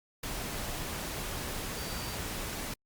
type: tone in noise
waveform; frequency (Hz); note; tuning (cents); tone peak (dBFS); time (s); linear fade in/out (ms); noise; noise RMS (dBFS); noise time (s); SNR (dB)
sine; 4647; D8; -19; -46; 1.77-2.16; 5; pink; -37; 0.23-2.74; -12
effects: Opus 48 kbps